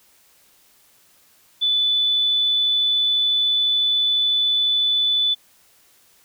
sine tone, 3486 Hz, A7, 17 cents flat, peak -16 dBFS, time 1.61-5.35 s, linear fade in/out 20 ms, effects white hiss -56 dBFS RMS until 6.24 s

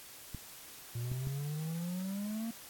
clicks, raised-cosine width 5 ms, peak -29 dBFS, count 3, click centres 0.347 / 1.117 / 1.271 s
triangle exponential sweep, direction up, 116.54 to 232.2 Hz, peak -33 dBFS, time 0.95-2.51 s, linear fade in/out 5 ms
effects white hiss -51 dBFS RMS until 2.69 s + AAC 64 kbps

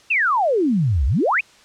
sine exponential two-way sweep, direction down then up, 2794 to 58.9 to 2794 Hz, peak -15 dBFS, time 0.1-1.41 s, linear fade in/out 10 ms, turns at 1.06 s, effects white hiss -50 dBFS RMS until 1.64 s + low-pass 6000 Hz 12 dB/octave

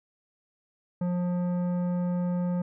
sine tone with tanh clipping, 177.6 Hz, F3, 29 cents sharp, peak -27 dBFS, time 1.01-2.62 s, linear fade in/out 5 ms, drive 12 dB, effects none

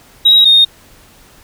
sine tone pair in turn, 3822 / 3692 Hz, A#7 / A#7, +43 / -17 cents, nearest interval minor second, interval 60 cents, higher first, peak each -3 dBFS, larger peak neither, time 0.25-0.45 / 0.45-0.65 s, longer neither, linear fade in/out 10 ms, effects tanh soft clip ceiling 0 dBFS + pink hiss -44 dBFS RMS until 1.43 s

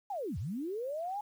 sine linear two-way sweep, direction down then up, 847 to 73.42 to 847 Hz, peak -34 dBFS, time 0.1-1.21 s, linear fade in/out 5 ms, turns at 0.38 s, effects 10-bit

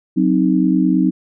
sine chord, C diminished, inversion second, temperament equal, 185 / 261.6 / 311.1 Hz, Gb3 / C4 / Eb4, 0 / 0 / 0 cents, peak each -16 dBFS, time 0.16-1.11 s, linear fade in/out 20 ms, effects none

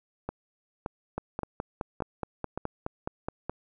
two click trains, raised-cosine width 1 ms, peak -18 / -17 dBFS, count 5 / 12, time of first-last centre 0.29-2.576 / 1.18-3.496 s, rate 1.75 / 4.75 Hz, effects none

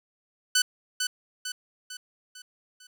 10% pulse tone with echo, 1500 Hz, F#6, 23 cents sharp, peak -11 dBFS, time 0.55-0.62 s, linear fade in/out 5 ms, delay 450 ms, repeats 5, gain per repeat -6 dB, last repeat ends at 2.87 s, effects none

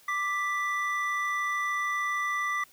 triangle tone pair together, 1177.9 / 1975.5 Hz, D6 / B6, +5 / 0 cents, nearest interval major sixth, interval 895 cents, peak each -28 dBFS, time 0.08-2.64 s, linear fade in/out 5 ms, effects white hiss -58 dBFS RMS until 2.72 s

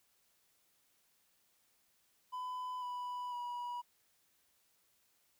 triangle tone with pitch steps, 1004 / 987.3 / 970.9 Hz, B5 / B5 / B5, +28 / -1 / -30 cents, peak -37 dBFS, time 2.32-3.82 s, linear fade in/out 20 ms, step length 500 ms, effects white hiss -74 dBFS RMS until 5.39 s

